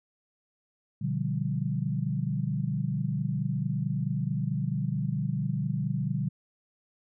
sine chord, G dominant seventh, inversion first, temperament just, 122.5 / 147 / 176.4 / 196 Hz, B2 / D3 / F3 / G3, -14 / +2 / +18 / 0 cents, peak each -32 / -30 / -34 / -34 dBFS, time 1.01-6.29 s, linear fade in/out 10 ms, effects none

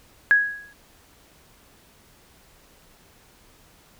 sine tone with exponential decay, 1661.2 Hz, G#6, in tune, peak -10 dBFS, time 0.31-0.73 s, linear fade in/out 0 ms, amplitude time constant 91 ms, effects pink hiss -55 dBFS RMS until 3.99 s

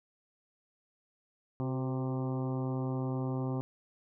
harmonic tone with a mistuned harmonic, 130.81 Hz, C3, in tune, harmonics 1 / 2 / 3 / 4 / 5 / 6 / 7 / 8 / 9, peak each -33 / -36 / -41 / -44 / -49 / -47 / -50 / -50 / -53 dBFS, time 1.6-3.61 s, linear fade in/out 0 ms, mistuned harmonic 3, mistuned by -38 cents, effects none

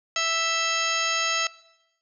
harmonic tone with a mistuned harmonic, 659.3 Hz, E5, in tune, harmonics 1 / 2 / 3 / 4 / 5 / 6 / 7 / 8 / 10, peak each -34 / -29 / -31 / -30 / -31 / -33 / -35 / -33 / -32 dBFS, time 0.16-1.47 s, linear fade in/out 2 ms, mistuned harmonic 5, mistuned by -53 cents, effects noise-tail reverb RT60 0.9 s tail -20 dB re dry

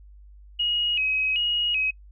sine tone with vibrato, 2708 Hz, E7, 46 cents sharp, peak -21 dBFS, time 0.59-1.91 s, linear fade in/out 10 ms, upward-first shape square, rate 1.3 Hz, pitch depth 110 cents each way, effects noise-tail reverb RT60 0.1 s tail -25 dB re dry + added 50 Hz sine -45 dBFS peak until 2.11 s

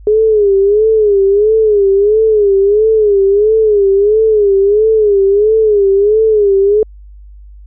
sine tone with vibrato, 415.3 Hz, G#4, in tune, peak -6 dBFS, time 0.07-6.83 s, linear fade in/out 2 ms, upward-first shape sine, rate 1.5 Hz, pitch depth 110 cents each way, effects added 50 Hz sine -32 dBFS peak until 7.66 s

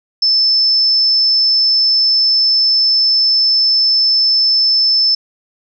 sine tone, 5270 Hz, E8, 1 cent flat, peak -9 dBFS, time 0.22-5.15 s, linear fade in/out 5 ms, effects none

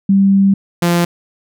sine / sawtooth tone pair in turn, 196 / 172.69 Hz, G3 / F3, 0 / -19 cents, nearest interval major second, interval 219 cents, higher first, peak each -7 dBFS, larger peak neither, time 0.09-0.54 / 0.82-1.05 s, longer first, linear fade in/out 5 ms, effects none

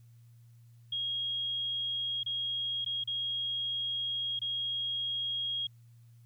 sine tone with dropouts, 3274 Hz, G#7, 25 cents flat, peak -31 dBFS, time 0.92-5.67 s, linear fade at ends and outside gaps 5 ms, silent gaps 2.233-2.261 / 2.847-2.861 / 3.039-3.074 / 4.392-4.416 s, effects added 117 Hz sine -54 dBFS peak until 6.25 s + white hiss -74 dBFS RMS until 6.25 s

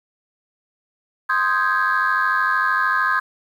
sine chord, Ab major seventh, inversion first, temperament equal, 1046.5 / 1244.5 / 1568 / 1661.2 Hz, C6 / Eb6 / G6 / Ab6, 0 / 0 / 0 / 0 cents, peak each -21 dBFS, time 1.29-3.2 s, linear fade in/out 10 ms, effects tanh soft clip ceiling -10 dBFS + 8-bit

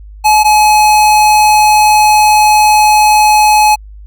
square tone pair in turn, 852 / 848.8 Hz, G#5 / G#5, +44 / +38 cents, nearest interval unison, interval 6 cents, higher first, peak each -5 dBFS, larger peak neither, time 0.24-0.44 / 0.44-3.76 s, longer second, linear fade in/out 20 ms, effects added 51 Hz sine -29 dBFS peak until 4.06 s

